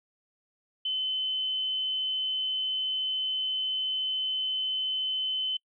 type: tone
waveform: sine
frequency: 3047 Hz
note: G7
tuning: 50 cents flat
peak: -27 dBFS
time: 0.85-5.57 s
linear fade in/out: 5 ms
effects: noise-tail reverb RT60 0.1 s tail -25 dB re dry